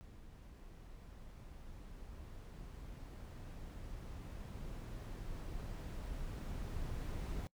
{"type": "noise with level ramp", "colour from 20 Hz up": "brown", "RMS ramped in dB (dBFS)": [-55, -41], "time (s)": [0.01, 7.47], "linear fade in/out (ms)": 0, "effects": ["noise-tail reverb RT60 0.1 s tail -24 dB re dry"]}